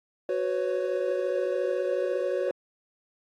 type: chord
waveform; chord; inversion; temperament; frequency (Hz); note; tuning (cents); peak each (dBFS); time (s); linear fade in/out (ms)
triangle; F# suspended fourth; none; equal with one note detuned; 370 / 500.2 / 554.4; F#4 / B4 / C#5; 0 / +22 / 0; -28 / -28 / -27; 0.29-2.51; 2
effects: AAC 32 kbps